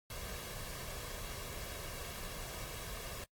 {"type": "noise with comb filter", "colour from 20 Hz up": "pink", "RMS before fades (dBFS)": -44, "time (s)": [0.1, 3.24], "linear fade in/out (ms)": 2, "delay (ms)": 1.8, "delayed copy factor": 0.55, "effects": ["noise-tail reverb RT60 0.1 s tail -23 dB re dry", "AAC 64 kbps"]}